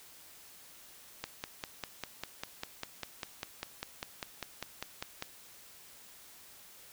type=click train; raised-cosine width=0.2 ms; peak=-19 dBFS; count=21; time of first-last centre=1.24-5.224 s; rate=5.02 Hz; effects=white hiss -55 dBFS RMS until 6.92 s